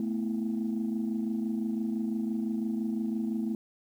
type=chord; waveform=sine; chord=A suspended second; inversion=none; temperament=equal with one note detuned; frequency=220 / 245.9 / 329.6 Hz; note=A3 / B3 / E4; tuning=0 / -7 / 0 cents; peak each=-29 / -34 / -35 dBFS; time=0-3.55 s; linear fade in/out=2 ms; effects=tanh soft clip ceiling -22 dBFS + 10-bit